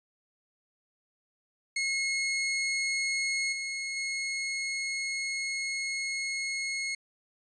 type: tone with level steps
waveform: sawtooth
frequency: 2168 Hz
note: C#7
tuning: 39 cents flat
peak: -24 / -29 / -27 dBFS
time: 1.76-6.95 s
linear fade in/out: 5 ms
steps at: 3.52 / 3.96 s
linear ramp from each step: 10 ms
effects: resampled to 22050 Hz